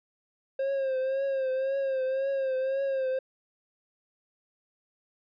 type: tone with vibrato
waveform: triangle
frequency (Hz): 534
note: C5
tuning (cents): +35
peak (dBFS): -24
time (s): 0.59-3.19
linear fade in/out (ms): 5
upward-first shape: triangle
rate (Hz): 1.9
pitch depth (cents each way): 59
effects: resampled to 11025 Hz